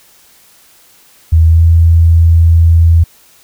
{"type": "tone with pitch glide", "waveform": "sine", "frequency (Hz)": [81.1, 83], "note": ["E2", "E2"], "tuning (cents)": [-28, 12], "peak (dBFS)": -3, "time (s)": [1.32, 3.04], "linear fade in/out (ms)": 10, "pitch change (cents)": 40, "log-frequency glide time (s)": [1.48, 1.63], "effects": ["white hiss -45 dBFS RMS until 3.43 s"]}